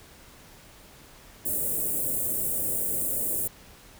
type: band-stop noise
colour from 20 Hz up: white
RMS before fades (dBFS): -28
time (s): 1.45-3.48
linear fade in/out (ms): 10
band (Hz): 620 to 8100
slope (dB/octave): 48
effects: pink hiss -51 dBFS RMS until 3.99 s